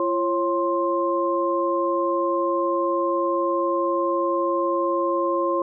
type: tone cluster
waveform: sine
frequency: 342.5 / 546 / 1052 Hz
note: F4 / C#5 / C6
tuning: -34 / -26 / +9 cents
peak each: -24 dBFS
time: 0-5.62 s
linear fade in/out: 2 ms
effects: none